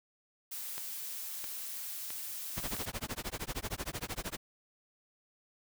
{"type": "noise", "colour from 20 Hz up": "blue", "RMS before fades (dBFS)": -41, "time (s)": [0.51, 2.86], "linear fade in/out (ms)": 10}
{"type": "click train", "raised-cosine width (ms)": 0.2, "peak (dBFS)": -24, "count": 4, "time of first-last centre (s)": [0.78, 2.767], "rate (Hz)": 1.51}
{"type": "noise with tremolo", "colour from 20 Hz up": "pink", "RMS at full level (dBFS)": -36, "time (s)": [2.56, 4.37], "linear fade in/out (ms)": 20, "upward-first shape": "sine", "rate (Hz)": 13, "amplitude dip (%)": 100}
{"effects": []}